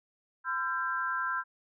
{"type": "tone cluster", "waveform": "sine", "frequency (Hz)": [1020, 1355, 1586], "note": ["C6", "E6", "G6"], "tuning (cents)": [-44, 47, 20], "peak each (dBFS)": [-35, -33, -33], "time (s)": [0.44, 1.44], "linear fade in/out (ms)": 50, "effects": []}